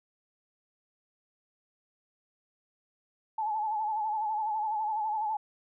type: tone with vibrato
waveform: sine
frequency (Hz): 860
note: A5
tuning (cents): -40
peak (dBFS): -28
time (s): 3.38-5.37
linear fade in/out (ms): 5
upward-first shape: sine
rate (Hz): 12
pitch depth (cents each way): 59
effects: none